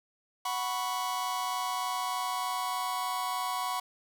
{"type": "chord", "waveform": "45% pulse", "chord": "F# suspended fourth", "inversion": "none", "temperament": "just", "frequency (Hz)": [740, 986.7, 1110], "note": ["F#5", "B5", "C#6"], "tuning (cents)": [0, -2, 2], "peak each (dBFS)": [-36, -34, -35], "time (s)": [0.45, 3.8], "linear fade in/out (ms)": 5, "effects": []}